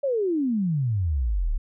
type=exponential sweep; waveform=sine; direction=down; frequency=580 to 32.68 Hz; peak=-21 dBFS; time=0.03-1.58 s; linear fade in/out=10 ms; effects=none